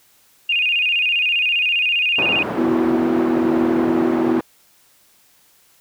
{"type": "tone with vibrato", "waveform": "sine", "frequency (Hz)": 2637, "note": "E7", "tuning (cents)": 0, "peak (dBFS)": -15, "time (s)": [0.49, 2.43], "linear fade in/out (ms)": 5, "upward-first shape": "square", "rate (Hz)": 15, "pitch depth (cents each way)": 99}
{"type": "band-pass noise", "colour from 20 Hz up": "pink", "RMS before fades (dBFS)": -25, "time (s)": [2.18, 4.41], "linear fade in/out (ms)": 5, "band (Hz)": [230, 1100], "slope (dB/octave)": 12}
{"type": "chord", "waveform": "sine", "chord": "B suspended fourth", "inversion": "none", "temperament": "just", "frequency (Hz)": [246.9, 329.3, 370.4], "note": ["B3", "E4", "F#4"], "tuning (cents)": [0, -2, 2], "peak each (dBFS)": [-20, -18, -22], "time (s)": [2.57, 4.4], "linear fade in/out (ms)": 10}
{"effects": ["white hiss -55 dBFS RMS until 5.8 s"]}